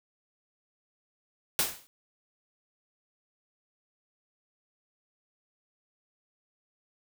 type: noise with exponential decay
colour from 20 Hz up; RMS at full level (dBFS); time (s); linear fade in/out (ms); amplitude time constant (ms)
white; -23; 1.59-1.87; 0; 59
effects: none